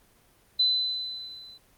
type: tone with level ramp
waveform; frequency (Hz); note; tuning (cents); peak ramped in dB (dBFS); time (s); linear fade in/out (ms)
sine; 4020; B7; +30; -18 to -46; 0.59-1.58; 10
effects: pink hiss -61 dBFS RMS until 1.77 s + Opus 24 kbps